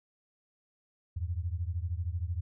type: beating tone pair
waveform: sine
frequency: 81.9 / 94.9 Hz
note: E2 / F#2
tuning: -11 / +44 cents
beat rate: 13 Hz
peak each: -33 / -35 dBFS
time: 1.16-2.41 s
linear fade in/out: 10 ms
effects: none